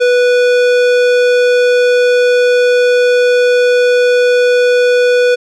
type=tone with tanh clipping; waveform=sine; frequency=492 Hz; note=B4; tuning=7 cents flat; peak=-9 dBFS; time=0-5.36 s; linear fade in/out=20 ms; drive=18 dB; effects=none